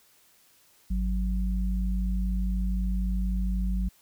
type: tone pair together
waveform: sine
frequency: 51.96 / 185 Hz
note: G#1 / F#3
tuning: +2 / 0 cents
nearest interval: octave + minor seventh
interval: 2198 cents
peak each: -25 / -31 dBFS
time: 0.9-3.89 s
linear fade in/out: 10 ms
effects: white hiss -61 dBFS RMS until 4.01 s